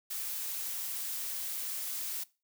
blue noise, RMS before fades -37 dBFS, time 0.1-2.24 s, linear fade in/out 10 ms, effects noise-tail reverb RT60 0.3 s tail -21 dB re dry

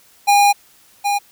square tone pair in turn, 813 / 813 Hz, G#5 / G#5, -37 / -37 cents, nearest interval unison, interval 0 cents, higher neither, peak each -10 / -16 dBFS, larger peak first, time 0.27-0.53 / 1.04-1.19 s, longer first, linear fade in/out 20 ms, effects white hiss -51 dBFS RMS until 1.31 s

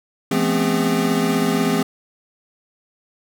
square tone cluster, 170.4 / 216.3 / 248.6 / 264.7 / 405.3 Hz, F3 / A3 / B3 / C4 / G#4, -42 / -29 / +12 / +20 / -42 cents, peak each -24 dBFS, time 0.31-1.83 s, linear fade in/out 5 ms, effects none

